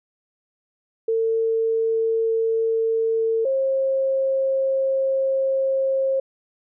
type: tone pair in turn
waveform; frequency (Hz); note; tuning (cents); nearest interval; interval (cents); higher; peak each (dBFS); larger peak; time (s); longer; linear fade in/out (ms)
sine; 450.4 / 535.6; A4 / C5; +40 / +40; minor third; 300; second; -18 / -18; neither; 1.08-3.45 / 3.45-6.2; second; 5
effects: none